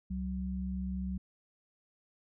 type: tone pair together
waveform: sine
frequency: 67.31 / 187.7 Hz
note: C2 / F#3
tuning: +50 / +25 cents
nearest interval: octave + tritone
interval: 1775 cents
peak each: -37 / -35 dBFS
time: 0.1-1.18 s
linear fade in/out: 10 ms
effects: none